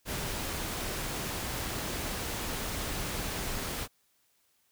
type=noise; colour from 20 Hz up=pink; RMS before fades=-35 dBFS; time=0.05-3.88 s; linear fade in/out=50 ms; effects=white hiss -71 dBFS RMS until 4.71 s